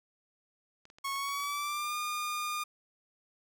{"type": "clicks", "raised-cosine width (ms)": 0.2, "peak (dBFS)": -36, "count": 9, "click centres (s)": [0.854, 0.901, 0.985, 1.075, 1.122, 1.16, 1.287, 1.402, 1.436]}
{"type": "tone with pitch glide", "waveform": "sawtooth", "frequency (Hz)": [1100, 1213.5], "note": ["C#6", "D#6"], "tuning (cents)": [-14, -44], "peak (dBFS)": -29, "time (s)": [1.04, 2.64], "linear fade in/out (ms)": 10, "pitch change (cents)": 170, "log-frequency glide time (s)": [1.14, 1.96]}
{"effects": []}